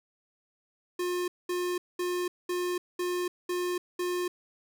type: tone bursts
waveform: square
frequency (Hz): 356.9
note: F4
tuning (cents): +38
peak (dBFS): -29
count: 7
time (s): 0.99-4.28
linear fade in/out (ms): 5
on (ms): 290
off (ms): 210
effects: none